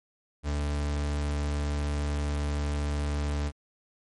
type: tone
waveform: 40% pulse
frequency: 73 Hz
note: D2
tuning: 10 cents flat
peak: -26 dBFS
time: 0.43-3.52 s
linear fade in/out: 50 ms
effects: MP3 48 kbps